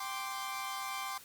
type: chord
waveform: sawtooth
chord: G suspended fourth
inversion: none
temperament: equal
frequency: 784 / 1046.5 / 1174.7 Hz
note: G5 / C6 / D6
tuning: 0 / 0 / 0 cents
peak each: -39 / -37 / -38 dBFS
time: 0-1.18 s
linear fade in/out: 5 ms
effects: white hiss -54 dBFS RMS until 1.24 s + Opus 48 kbps